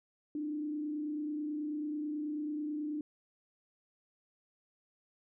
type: tone with frequency modulation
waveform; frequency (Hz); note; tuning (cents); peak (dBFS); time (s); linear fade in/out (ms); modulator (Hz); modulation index
sine; 300; D4; +37; -34; 0.35-3.01; 2; 29.2; 0.4
effects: none